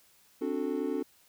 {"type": "chord", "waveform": "triangle", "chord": "D dominant seventh", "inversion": "third", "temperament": "just", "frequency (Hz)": [264.3, 293.7, 367.1, 440.5], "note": ["C4", "D4", "F#4", "A4"], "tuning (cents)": [18, 0, -14, 2], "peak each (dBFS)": [-33, -32, -34, -33], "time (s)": [0.41, 1.03], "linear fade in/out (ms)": 10, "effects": ["white hiss -63 dBFS RMS until 1.28 s"]}